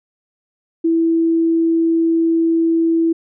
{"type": "tone", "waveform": "sine", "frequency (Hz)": 329.6, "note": "E4", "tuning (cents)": 0, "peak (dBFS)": -12, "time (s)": [0.84, 3.13], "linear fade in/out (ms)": 10, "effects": []}